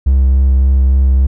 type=tone with vibrato; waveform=triangle; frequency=66.3 Hz; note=C2; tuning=23 cents sharp; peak=-4 dBFS; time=0.06-1.27 s; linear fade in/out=10 ms; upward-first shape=sine; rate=3.5 Hz; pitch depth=16 cents each way; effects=tanh soft clip ceiling 0 dBFS